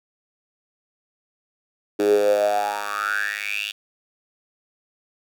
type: tone with high-pass filter sweep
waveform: 10% pulse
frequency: 103 Hz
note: G#2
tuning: 14 cents flat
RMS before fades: -22 dBFS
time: 1.99-3.72 s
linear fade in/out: 10 ms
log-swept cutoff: 350 to 3100 Hz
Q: 9.5
effects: none

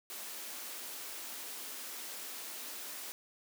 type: high-pass noise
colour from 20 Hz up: white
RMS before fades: -44 dBFS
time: 0.1-3.12 s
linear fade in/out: 0 ms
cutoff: 220 Hz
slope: 48 dB/octave
effects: none

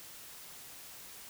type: silence
effects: white hiss -50 dBFS RMS until 1.29 s

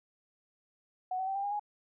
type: tone with pitch steps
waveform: sine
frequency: 740 / 757.3 / 775 / 793.1 / 811.7 / 830.6 Hz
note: F#5 / F#5 / G5 / G5 / G#5 / G#5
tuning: 0 / +40 / -20 / +20 / -40 / 0 cents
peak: -31 dBFS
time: 1.11-1.596 s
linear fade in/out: 5 ms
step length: 81 ms
effects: none

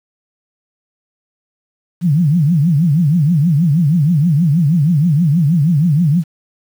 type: tone with vibrato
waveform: sine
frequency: 158.1 Hz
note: D#3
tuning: 28 cents sharp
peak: -9 dBFS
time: 2.01-6.24 s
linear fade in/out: 50 ms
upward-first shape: triangle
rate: 6.3 Hz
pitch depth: 280 cents each way
effects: 7-bit

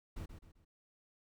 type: noise with echo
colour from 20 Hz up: brown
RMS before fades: -43 dBFS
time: 0.16-0.26 s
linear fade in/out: 10 ms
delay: 130 ms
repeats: 3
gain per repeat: -8 dB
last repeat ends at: 0.65 s
effects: none

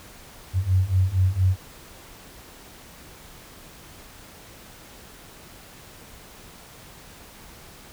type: beating tone pair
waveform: sine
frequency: 91 / 95.3 Hz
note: F#2 / G2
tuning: -28 / -48 cents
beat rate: 4.3 Hz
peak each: -22 / -20 dBFS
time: 0.53-1.57 s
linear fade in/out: 50 ms
effects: pink hiss -46 dBFS RMS until 7.92 s

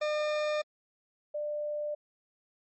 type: tone pair in turn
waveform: 40% pulse / sine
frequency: 604 / 595 Hz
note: D5 / D5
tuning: +48 / +22 cents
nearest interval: unison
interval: 26 cents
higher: first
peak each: -27 / -31 dBFS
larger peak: first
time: 0.01-0.62 / 1.34-1.95 s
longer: neither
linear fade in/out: 10 ms
effects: low-pass 5000 Hz 12 dB/octave + MP3 32 kbps

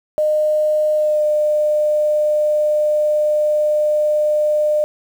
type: tone with pitch glide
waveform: sine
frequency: 610 to 603 Hz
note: D#5 to D5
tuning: -34 to +46 cents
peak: -13 dBFS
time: 0.18-4.84 s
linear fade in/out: 0 ms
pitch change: -20 cents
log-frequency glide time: 0.95-1.26 s
effects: 7-bit

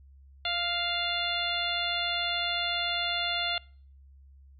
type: harmonic tone with a mistuned harmonic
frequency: 698.5 Hz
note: F5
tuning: in tune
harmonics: 1 / 2 / 3 / 4 / 5 / 6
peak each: -35 / -36 / -36 / -34 / -32 / -36 dBFS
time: 0.45-3.58 s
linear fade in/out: 2 ms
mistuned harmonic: 1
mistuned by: -15 cents
effects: noise-tail reverb RT60 0.5 s tail -25 dB re dry + added 68 Hz sine -51 dBFS peak until 4.59 s

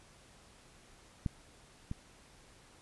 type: clicks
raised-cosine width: 5 ms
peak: -20 / -25 dBFS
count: 2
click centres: 1.262 / 1.914 s
effects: pink hiss -60 dBFS RMS until 2.81 s + resampled to 24000 Hz

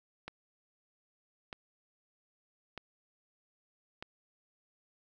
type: click train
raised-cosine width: 0.3 ms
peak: -25 dBFS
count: 4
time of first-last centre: 0.28-4.025 s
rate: 0.801 Hz
effects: none

